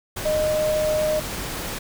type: tone in noise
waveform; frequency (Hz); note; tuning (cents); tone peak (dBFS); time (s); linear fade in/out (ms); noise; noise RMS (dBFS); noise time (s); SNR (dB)
sine; 615; D#5; -20; -19; 0.25-1.2; 10; pink; -30; 0.16-1.79; +8
effects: none